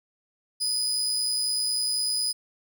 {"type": "tone with amplitude modulation", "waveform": "30% pulse", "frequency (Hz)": 4978, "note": "D#8", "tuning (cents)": 0, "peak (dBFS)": -20, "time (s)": [0.6, 2.33], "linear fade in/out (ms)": 20, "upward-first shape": "sine", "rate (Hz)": 130, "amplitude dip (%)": 30, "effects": []}